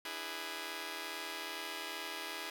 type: chord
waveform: 5% pulse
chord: E dominant seventh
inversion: third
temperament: just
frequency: 296.7 / 329.6 / 412 / 494.4 Hz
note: D4 / E4 / G#4 / B4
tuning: +18 / 0 / -14 / +2 cents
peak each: -38 / -34 / -34 / -39 dBFS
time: 0.05-2.5 s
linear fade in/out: 2 ms
effects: none

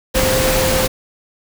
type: tone in noise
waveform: sine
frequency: 521 Hz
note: C5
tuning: 7 cents flat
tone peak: -17 dBFS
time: 0.14-0.88 s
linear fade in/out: 20 ms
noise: pink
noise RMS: -17 dBFS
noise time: 0.14-0.88 s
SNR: -3 dB
effects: none

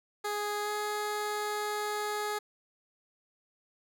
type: tone with pitch glide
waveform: 15% pulse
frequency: 415.3 to 419.2 Hz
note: G#4 to G#4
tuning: 0 to +16 cents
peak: -25 dBFS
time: 0.24-2.39 s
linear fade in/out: 10 ms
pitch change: +16 cents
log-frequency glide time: 0.63-0.69 s
effects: none

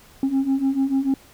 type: beating tone pair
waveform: sine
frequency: 265.8 / 272.6 Hz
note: C4 / C#4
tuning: +27 / -29 cents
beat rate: 6.8 Hz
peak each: -21 / -18 dBFS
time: 0.23-1.14 s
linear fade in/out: 2 ms
effects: tanh soft clip ceiling -15 dBFS + pink hiss -50 dBFS RMS until 1.33 s

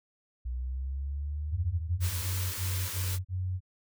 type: linear sweep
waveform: sine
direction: up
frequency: 60.4 to 86.8 Hz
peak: -31 dBFS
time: 0.45-2.22 s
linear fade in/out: 10 ms
type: tone bursts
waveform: sine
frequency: 92.1 Hz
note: F#2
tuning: 7 cents flat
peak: -29 dBFS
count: 6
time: 1.5-3.605 s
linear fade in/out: 50 ms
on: 320 ms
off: 37 ms
type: band-stop noise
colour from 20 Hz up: white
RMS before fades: -37 dBFS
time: 2-3.19 s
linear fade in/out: 50 ms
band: 600 to 840 Hz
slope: 96 dB/octave
effects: none

